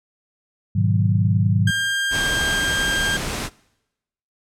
sine chord, G# minor seventh, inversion none, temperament equal, 103.83 / 123.47 / 155.56 / 185 Hz, G#2 / B2 / D#3 / F#3, 0 / 0 / 0 / 0 cents, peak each -18 / -23 / -23 / -22 dBFS, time 0.75-1.71 s, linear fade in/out 10 ms
30% pulse tone, 1600 Hz, G6, 35 cents sharp, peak -17 dBFS, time 1.67-3.17 s, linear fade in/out 5 ms
pink noise, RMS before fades -26 dBFS, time 2.1-3.5 s, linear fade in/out 50 ms
effects noise-tail reverb RT60 0.9 s tail -23 dB re dry + low-pass 10000 Hz 12 dB/octave

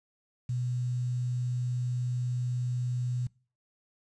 sine tone with quantisation, 123.47 Hz, B2, in tune, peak -28 dBFS, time 0.49-3.27 s, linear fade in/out 5 ms, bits 9, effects noise-tail reverb RT60 0.4 s tail -24 dB re dry + resampled to 22050 Hz

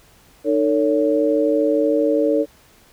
sine tone cluster, 306 / 450.3 / 563 Hz, D#4 / A4 / C#5, -29 / +40 / +27 cents, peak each -19 dBFS, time 0.44-2.46 s, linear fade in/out 50 ms, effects pink hiss -52 dBFS RMS until 2.92 s

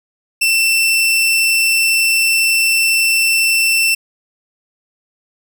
sawtooth tone, 2682 Hz, E7, 29 cents sharp, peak -8 dBFS, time 0.41-3.95 s, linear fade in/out 10 ms, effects none

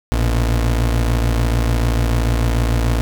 30% pulse tone pair together, 57.25 / 121.3 Hz, A#1 / B2, -31 / -31 cents, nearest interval octave + minor second, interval 1300 cents, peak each -12 / -22 dBFS, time 0.12-3.01 s, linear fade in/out 0 ms, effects none

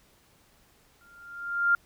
sine tone with exponential growth, 1396.9 Hz, F6, in tune, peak -17 dBFS, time 1.01-1.75 s, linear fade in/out 2 ms, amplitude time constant 160 ms, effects pink hiss -62 dBFS RMS until 1.85 s

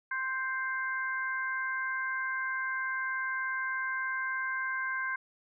harmonic tone, 523.3 Hz, C5, in tune, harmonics 2 / 3 / 4, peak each -37 / -32 / -40 dBFS, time 0.11-5.16 s, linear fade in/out 5 ms, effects none

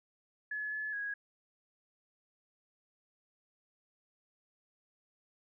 sine tone with pitch steps, 1706 / 1717 / 1655 Hz, G#6 / A6 / G#6, +46 / -43 / -6 cents, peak -35 dBFS, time 0.51-1.14 s, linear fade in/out 5 ms, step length 210 ms, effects none

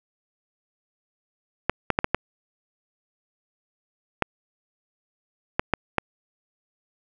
clicks, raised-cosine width 0.5 ms, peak -4 dBFS, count 9, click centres 1.696 / 1.903 / 1.989 / 2.044 / 2.146 / 4.223 / 5.595 / 5.737 / 5.983 s, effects none

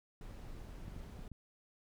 brown noise, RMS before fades -48 dBFS, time 0.21-1.28 s, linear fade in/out 2 ms
clicks, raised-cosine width 5 ms, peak -37 dBFS, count 4, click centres 0.881 / 0.964 / 1.194 / 1.317 s
effects none

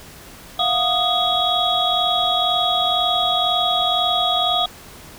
sine tone cluster, 680 / 722 / 1239 / 3350 / 3790 Hz, F5 / F#5 / D#6 / G#7 / A#7, -46 / -43 / -8 / +14 / +28 cents, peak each -26 / -21 / -25 / -20 / -24 dBFS, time 0.59-4.66 s, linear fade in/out 5 ms, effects pink hiss -41 dBFS RMS until 5.18 s

